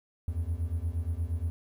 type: beating tone pair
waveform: triangle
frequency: 79.1 / 87.6 Hz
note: D#2 / F2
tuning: +29 / +6 cents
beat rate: 8.5 Hz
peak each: -30 dBFS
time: 0.28-1.5 s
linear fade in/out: 0 ms
effects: 10-bit